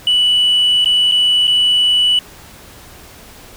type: tone with dropouts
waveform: sine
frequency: 2960 Hz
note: F#7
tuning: in tune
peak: -8 dBFS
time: 0.07-2.19 s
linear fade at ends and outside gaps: 2 ms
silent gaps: 0.846-0.858 / 1.114-1.12 / 1.471-1.477 s
effects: tanh soft clip ceiling -7 dBFS + pink hiss -39 dBFS RMS until 3.56 s